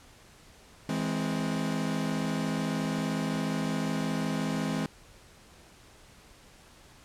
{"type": "chord", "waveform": "40% pulse", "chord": "E augmented", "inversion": "none", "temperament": "equal with one note detuned", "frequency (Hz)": [162.08, 207.7, 261.6], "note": ["E3", "G#3", "B#3"], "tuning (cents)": [-29, 0, 0], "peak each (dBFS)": -32, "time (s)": [0.89, 4.86], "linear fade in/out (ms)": 2, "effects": ["pink hiss -55 dBFS RMS until 7.04 s", "low-pass 10000 Hz 12 dB/octave"]}